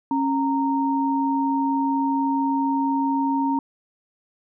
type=tone pair together; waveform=sine; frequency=273.6 / 926.1 Hz; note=C#4 / A#5; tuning=-23 / -12 cents; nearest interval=octave + major sixth; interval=2111 cents; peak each=-21 / -23 dBFS; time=0.11-3.59 s; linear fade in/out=2 ms; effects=none